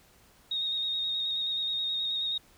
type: tone with vibrato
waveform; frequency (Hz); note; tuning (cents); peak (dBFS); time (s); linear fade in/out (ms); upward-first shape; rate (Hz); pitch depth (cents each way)
sine; 3729; A#7; 0; -28; 0.51-2.38; 5; square; 9.4; 19
effects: pink hiss -60 dBFS RMS until 2.57 s